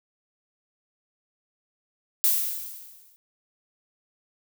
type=noise with exponential decay; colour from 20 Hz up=violet; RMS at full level=-19 dBFS; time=2.24-3.16 s; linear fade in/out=0 ms; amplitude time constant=200 ms; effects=none